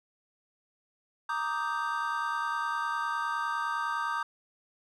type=chord; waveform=triangle; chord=Eb major seventh; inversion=second; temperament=equal; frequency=932.3 / 1174.7 / 1244.5 / 1568 Hz; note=Bb5 / D6 / Eb6 / G6; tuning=0 / 0 / 0 / 0 cents; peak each=-33 dBFS; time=1.29-4.23 s; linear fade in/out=5 ms; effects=none